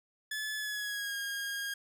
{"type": "tone with pitch glide", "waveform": "sawtooth", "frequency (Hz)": [1723, 1626.3], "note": ["A6", "G#6"], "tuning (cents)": [-37, -37], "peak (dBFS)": -31, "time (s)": [0.31, 1.74], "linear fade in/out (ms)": 5, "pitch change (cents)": -100, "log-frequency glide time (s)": [0.56, 1.16], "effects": []}